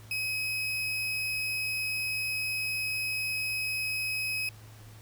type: tone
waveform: 35% pulse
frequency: 2542 Hz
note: D#7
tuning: 36 cents sharp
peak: -28 dBFS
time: 0.11-4.49 s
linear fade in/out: 2 ms
effects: added 108 Hz sine -48 dBFS peak until 5.01 s + pink hiss -55 dBFS RMS until 5.01 s